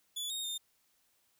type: tone with pitch steps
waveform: sawtooth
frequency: 3446 / 3720 / 3634 Hz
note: A7 / A#7 / A#7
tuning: -37 / -4 / -45 cents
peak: -33 dBFS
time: 0.16-0.58 s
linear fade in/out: 10 ms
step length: 140 ms
effects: white hiss -73 dBFS RMS until 1.39 s